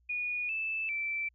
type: tone with pitch steps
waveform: sine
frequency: 2454 / 2632 / 2331 Hz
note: D#7 / E7 / D7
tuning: -25 / -3 / -14 cents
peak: -31 dBFS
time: 0.09-1.29 s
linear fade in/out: 10 ms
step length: 400 ms
effects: added 60 Hz sine -65 dBFS peak until 1.34 s